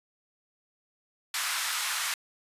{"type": "band-pass noise", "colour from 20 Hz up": "pink", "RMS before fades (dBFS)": -31, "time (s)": [1.34, 2.14], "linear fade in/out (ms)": 2, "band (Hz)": [1100, 13000], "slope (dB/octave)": 24, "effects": ["resampled to 32000 Hz"]}